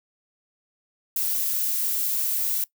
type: noise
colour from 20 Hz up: violet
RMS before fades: -25 dBFS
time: 1.16-2.64 s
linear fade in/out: 2 ms
effects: noise-tail reverb RT60 0.1 s tail -20 dB re dry